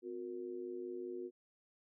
sine tone with amplitude modulation, 361.5 Hz, F#4, 40 cents flat, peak -37 dBFS, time 0.02-1.31 s, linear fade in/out 50 ms, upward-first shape sine, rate 105 Hz, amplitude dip 85%, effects none

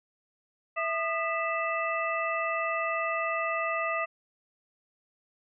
harmonic tone with a mistuned harmonic, 659.3 Hz, E5, in tune, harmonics 1 / 2 / 3 / 4, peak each -32 / -31 / -34 / -35 dBFS, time 0.76-4.06 s, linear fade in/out 20 ms, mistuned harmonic 2, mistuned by -130 cents, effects none

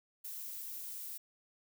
violet noise, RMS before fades -44 dBFS, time 0.24-1.18 s, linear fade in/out 10 ms, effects none

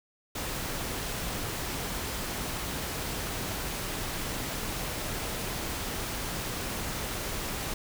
pink noise, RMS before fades -34 dBFS, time 0.35-7.74 s, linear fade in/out 5 ms, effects none

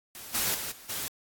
white noise with level steps, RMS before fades -43 / -28 / -35 / -49 / -34 dBFS, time 0.15-1.08 s, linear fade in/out 0 ms, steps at 0.34 / 0.54 / 0.71 / 0.89 s, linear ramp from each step 10 ms, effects AAC 64 kbps

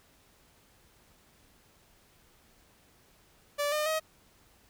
sawtooth tone with pitch steps, 581 / 605.7 / 631.4 Hz, D5 / D#5 / D#5, -19 / -47 / +25 cents, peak -24 dBFS, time 3.58-4 s, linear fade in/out 20 ms, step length 140 ms, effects pink hiss -63 dBFS RMS until 4.69 s

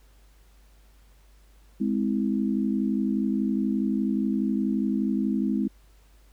sine chord, Ab augmented, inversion none, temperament just, 207.7 / 259.6 / 324.5 Hz, Ab3 / C4 / E4, 0 / -13 / -27 cents, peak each -25 / -27 / -30 dBFS, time 1.8-5.68 s, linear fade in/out 10 ms, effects added 50 Hz sine -53 dBFS peak until 6.32 s + pink hiss -63 dBFS RMS until 6.32 s

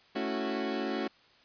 30% pulse chord, F# minor seventh, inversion first, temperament equal, 220 / 277.2 / 329.6 / 370 Hz, A3 / C#4 / E4 / F#4, 0 / 0 / 0 / 0 cents, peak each -34 / -33 / -36 / -33 dBFS, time 0.15-1.08 s, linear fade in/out 10 ms, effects white hiss -61 dBFS RMS until 1.44 s + resampled to 11025 Hz

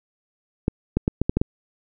clicks, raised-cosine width 3 ms, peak -6 dBFS, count 7, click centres 0.681 / 0.97 / 1.079 / 1.216 / 1.295 / 1.37 / 1.415 s, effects none

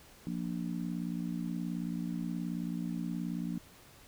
harmonic tone, 58.7 Hz, A#1, 13 cents sharp, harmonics 3 / 4 / 5, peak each -36 / -38 / -41 dBFS, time 0.27-3.58 s, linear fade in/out 0 ms, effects pink hiss -57 dBFS RMS until 4.07 s

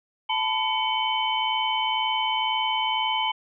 sine tone cluster, 878 / 1000 / 2240 / 3051 Hz, A5 / B5 / C#7 / G7, -4 / +21 / +18 / -48 cents, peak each -26 / -29 / -31 / -27 dBFS, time 0.29-3.32 s, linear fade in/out 10 ms, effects none

